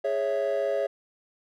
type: chord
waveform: triangle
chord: C# minor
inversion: second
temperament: equal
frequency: 415.3 / 554.4 / 659.3 Hz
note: G#4 / C#5 / E5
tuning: 0 / 0 / 0 cents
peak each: -28 / -24 / -27 dBFS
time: 0.04-0.87 s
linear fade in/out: 10 ms
effects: tanh soft clip ceiling -16 dBFS